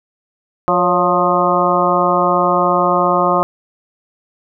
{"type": "harmonic tone with a mistuned harmonic", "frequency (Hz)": 177.1, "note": "F3", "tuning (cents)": 24, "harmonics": [1, 2, 3, 4, 5, 6, 7], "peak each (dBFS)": [-22, -20, -18, -18, -22, -17, -18], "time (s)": [0.68, 3.43], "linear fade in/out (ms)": 0, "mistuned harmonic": 3, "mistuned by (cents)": 62, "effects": []}